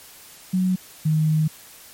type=tone pair in turn; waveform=sine; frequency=185 / 155.64 Hz; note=F#3 / D#3; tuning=0 / +1 cents; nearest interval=minor third; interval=299 cents; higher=first; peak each=-17 / -16 dBFS; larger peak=second; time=0.53-0.76 / 1.05-1.48 s; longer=second; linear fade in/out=10 ms; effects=white hiss -45 dBFS RMS until 1.93 s + MP3 64 kbps